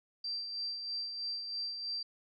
sine tone with tremolo, 4699 Hz, D8, in tune, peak -34 dBFS, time 0.24-2.03 s, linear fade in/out 5 ms, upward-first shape sine, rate 3.1 Hz, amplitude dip 45%, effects none

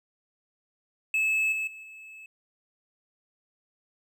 triangle tone with level steps, 2600 Hz, E7, 24 cents flat, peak -21 / -26 / -40 / -42 dBFS, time 1.14-2.26 s, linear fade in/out 2 ms, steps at 1.52 / 1.67 / 1.83 s, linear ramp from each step 5 ms, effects none

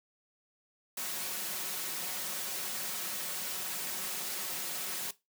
white noise with comb filter, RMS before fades -37 dBFS, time 0.97-5.11 s, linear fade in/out 5 ms, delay 5.4 ms, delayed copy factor +0.55, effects noise-tail reverb RT60 0.2 s tail -17 dB re dry + high-pass 150 Hz 12 dB/octave

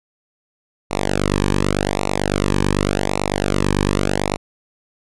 sawtooth tone with flanger, 49 Hz, G1, in tune, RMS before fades -19 dBFS, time 0.9-4.37 s, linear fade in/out 20 ms, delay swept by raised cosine 0.62 to 1.47 ms, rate 0.87 Hz, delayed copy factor -1, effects resampled to 24000 Hz

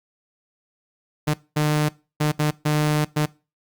sawtooth tone bursts at uneven times, 150.8 Hz, D3, 46 cents sharp, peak -14 dBFS, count 6, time 1.27-1.34 / 1.56-1.89 / 2.2-2.32 / 2.39-2.51 / 2.65-3.05 / 3.16-3.26 s, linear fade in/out 10 ms, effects noise-tail reverb RT60 0.3 s tail -21 dB re dry + Opus 48 kbps

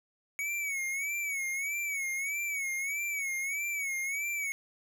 square tone with vibrato, 2237 Hz, C#7, 15 cents sharp, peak -32 dBFS, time 0.39-4.52 s, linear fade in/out 0 ms, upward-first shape sine, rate 1.6 Hz, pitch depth 92 cents each way, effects none

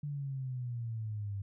sine exponential sweep, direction down, 147.8 to 98 Hz, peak -35 dBFS, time 0.03-1.42 s, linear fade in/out 5 ms, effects none

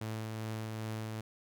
sawtooth tone with tremolo, 109.9 Hz, A2, 2 cents flat, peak -32 dBFS, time 0.01-1.21 s, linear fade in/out 5 ms, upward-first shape triangle, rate 2.5 Hz, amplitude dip 25%, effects none

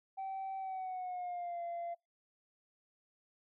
sine tone with pitch glide, 771 to 686.9 Hz, G5 to F5, -29 to -29 cents, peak -36 dBFS, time 0.17-1.95 s, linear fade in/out 20 ms, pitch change -200 cents, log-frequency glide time 0.58-1.62 s, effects noise-tail reverb RT60 0.2 s tail -25 dB re dry + tanh soft clip ceiling -36 dBFS

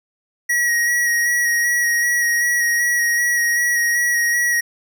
square tone with vibrato, 1905 Hz, A#6, 37 cents sharp, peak -16 dBFS, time 0.49-4.61 s, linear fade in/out 10 ms, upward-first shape square, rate 2.6 Hz, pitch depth 16 cents each way, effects none

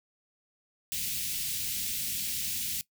white band-stop noise, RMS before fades -33 dBFS, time 0.92-2.81 s, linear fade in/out 0 ms, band 240 to 2400 Hz, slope 24 dB/octave, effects noise-tail reverb RT60 0.1 s tail -19 dB re dry

